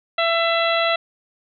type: harmonic tone with a mistuned harmonic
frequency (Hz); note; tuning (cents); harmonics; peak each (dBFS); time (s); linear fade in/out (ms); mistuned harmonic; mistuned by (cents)
669; E5; +25; 1 / 2 / 3 / 4 / 5 / 6; -20 / -23 / -25 / -26 / -27 / -28; 0.18-0.96; 5; 6; -22
effects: none